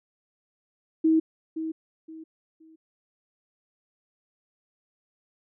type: tone with echo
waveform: sine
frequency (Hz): 319.9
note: D#4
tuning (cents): +48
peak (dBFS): -17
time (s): 1.04-1.2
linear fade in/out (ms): 10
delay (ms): 520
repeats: 3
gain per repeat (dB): -11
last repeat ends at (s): 2.76
effects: none